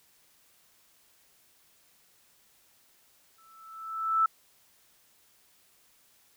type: tone with exponential growth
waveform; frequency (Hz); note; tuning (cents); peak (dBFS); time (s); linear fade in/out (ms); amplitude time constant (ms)
sine; 1318.5; E6; 0; -19; 3.38-4.26; 5; 190
effects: white hiss -64 dBFS RMS until 6.36 s